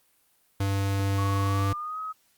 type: tone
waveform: square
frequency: 98.5 Hz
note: G2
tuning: 9 cents sharp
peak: -24 dBFS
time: 0.6-1.73 s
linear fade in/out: 5 ms
type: tone with pitch glide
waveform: sine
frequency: 1112 to 1270 Hz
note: C#6 to D#6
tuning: +5 to +35 cents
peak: -31 dBFS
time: 1.17-2.13 s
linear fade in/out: 20 ms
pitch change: +230 cents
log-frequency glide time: 1.43-1.99 s
effects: white hiss -66 dBFS RMS until 2.37 s + Opus 32 kbps